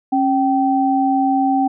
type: tone pair together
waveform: sine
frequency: 272.3 / 774 Hz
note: C#4 / G5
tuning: -31 / -22 cents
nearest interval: octave + tritone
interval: 1809 cents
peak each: -16 dBFS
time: 0.12-1.68 s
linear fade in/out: 10 ms
effects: none